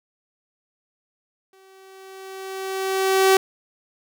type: tone with exponential growth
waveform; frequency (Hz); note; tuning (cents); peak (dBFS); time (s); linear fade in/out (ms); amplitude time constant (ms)
sawtooth; 382.9; G4; -41; -8; 1.53-3.37; 2; 400
effects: none